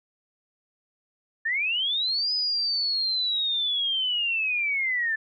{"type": "linear two-way sweep", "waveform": "sine", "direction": "up then down", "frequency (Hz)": [1742, 5030, 1742], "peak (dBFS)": -23, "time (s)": [1.45, 5.16], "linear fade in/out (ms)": 10, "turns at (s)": 2.33, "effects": []}